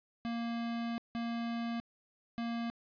square tone bursts at uneven times, 233.1 Hz, A#3, in tune, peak -35 dBFS, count 3, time 0.25-0.98 / 1.15-1.8 / 2.38-2.7 s, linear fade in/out 0 ms, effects resampled to 11025 Hz + 11-bit

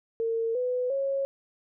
sine tone with pitch steps, 455.3 / 499.4 / 547.7 Hz, A#4 / B4 / C#5, -41 / +19 / -21 cents, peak -25 dBFS, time 0.2-1.25 s, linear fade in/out 0 ms, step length 350 ms, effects none

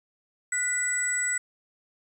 sine tone cluster, 1461 / 1981 / 7880 Hz, F#6 / B6 / B8, -22 / +5 / -5 cents, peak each -33 / -29 / -27 dBFS, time 0.52-1.38 s, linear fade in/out 5 ms, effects 9-bit

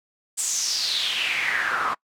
pink noise with band-pass filter sweep, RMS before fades -25 dBFS, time 0.37-1.95 s, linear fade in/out 20 ms, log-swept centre 8100 to 1100 Hz, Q 5.2, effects noise-tail reverb RT60 0.1 s tail -25 dB re dry

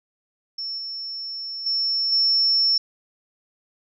sine tone with level steps, 5400 Hz, E8, 41 cents sharp, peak -27 / -29 / -20 / -16 dBFS, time 0.58-2.78 s, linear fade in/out 5 ms, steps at 0.78 / 1.66 / 2.12 s, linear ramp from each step 5 ms, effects none

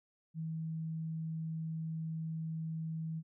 sine tone, 160.8 Hz, E3, 43 cents flat, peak -36 dBFS, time 0.34-3.23 s, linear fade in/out 50 ms, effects none

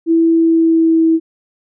sine tone with pitch glide, 329.6 to 324.9 Hz, E4 to E4, 0 to -25 cents, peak -8 dBFS, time 0.06-1.2 s, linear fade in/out 50 ms, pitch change -25 cents, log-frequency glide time 0.31-1.05 s, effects none

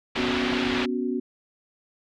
white low-pass noise, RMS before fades -29 dBFS, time 0.15-0.86 s, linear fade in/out 10 ms, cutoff 3500 Hz, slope 24 dB/octave
sine chord, B suspended second, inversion none, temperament equal, 246.9 / 277.2 / 370 Hz, B3 / C#4 / F#4, 0 / 0 / 0 cents, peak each -27 / -30 / -29 dBFS, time 0.17-1.2 s, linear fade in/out 10 ms
effects none

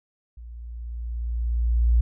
sine tone with level ramp, 58.4 Hz, A#1, 4 cents sharp, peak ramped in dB -38 to -14 dBFS, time 0.37-2.01 s, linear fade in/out 5 ms, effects none

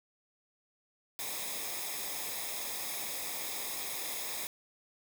white noise with comb filter, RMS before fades -38 dBFS, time 1.19-4.47 s, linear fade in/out 0 ms, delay 0.68 ms, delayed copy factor -0.65, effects none

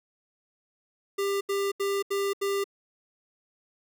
square tone bursts, 397.5 Hz, G4, 24 cents sharp, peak -26 dBFS, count 5, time 1.18-2.642 s, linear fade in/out 10 ms, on 230 ms, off 78 ms, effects none

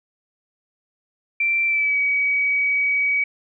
sine tone with pitch glide, 2349 to 2268 Hz, D7 to C#7, 0 to +39 cents, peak -17 dBFS, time 1.4-3.24 s, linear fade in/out 5 ms, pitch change -61 cents, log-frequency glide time 1.66-1.98 s, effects none

